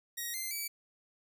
5% pulse tone with pitch steps, 1887 / 2082 / 2296 Hz, A#6 / C7 / D7, +21 / -9 / -40 cents, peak -26 dBFS, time 0.17-0.68 s, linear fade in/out 10 ms, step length 170 ms, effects none

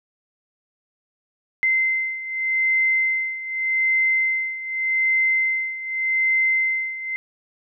sine beating tone pair, 2072 / 2072.84 Hz, C7 / C7, -17 / -17 cents, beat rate 0.84 Hz, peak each -24 / -20 dBFS, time 1.63-7.16 s, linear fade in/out 0 ms, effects none

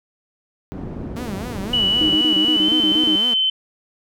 white low-pass noise, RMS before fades -30 dBFS, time 0.72-2.15 s, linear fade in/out 0 ms, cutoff 270 Hz, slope 12 dB/octave
sawtooth tone with vibrato, 217.9 Hz, A3, 17 cents flat, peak -24 dBFS, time 1.16-3.34 s, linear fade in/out 5 ms, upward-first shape sine, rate 3.9 Hz, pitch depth 240 cents each way
sine tone with pitch glide, 2950 to 3068 Hz, F#7 to G7, -6 to -38 cents, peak -15 dBFS, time 1.73-3.5 s, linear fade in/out 5 ms, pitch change +68 cents, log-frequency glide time 2.53-2.67 s
sine tone bursts, 310 Hz, D#4, 6 cents flat, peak -18 dBFS, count 10, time 2.01-3.156 s, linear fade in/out 0 ms, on 84 ms, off 34 ms
effects none

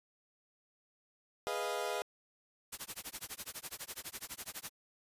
30% pulse chord, F half-diminished seventh, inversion first, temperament equal, 415.3 / 493.9 / 622.3 / 698.5 Hz, Ab4 / Cb5 / Eb5 / F5, 0 / 0 / 0 / 0 cents, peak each -38 dBFS, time 1.47-2.02 s, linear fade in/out 0 ms
white noise with tremolo, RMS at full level -41 dBFS, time 2.72-4.7 s, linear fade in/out 10 ms, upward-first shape sine, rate 12 Hz, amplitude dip 100%
effects resampled to 32000 Hz

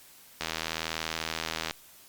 click train, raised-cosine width 0.2 ms, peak -13 dBFS, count 106, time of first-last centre 0.41-1.71 s, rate 80.8 Hz, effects white hiss -54 dBFS RMS until 2.08 s + Opus 48 kbps

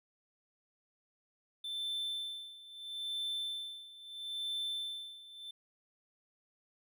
triangle tone with tremolo, 3540 Hz, A7, 10 cents sharp, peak -33 dBFS, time 1.64-5.51 s, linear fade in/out 5 ms, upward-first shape sine, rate 0.76 Hz, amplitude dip 85%, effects none

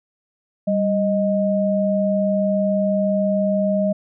sine tone pair together, 196.01 / 622.3 Hz, G3 / D#5, 0 / 0 cents, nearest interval octave + minor sixth, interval 2000 cents, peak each -19 dBFS, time 0.67-3.93 s, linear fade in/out 10 ms, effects none

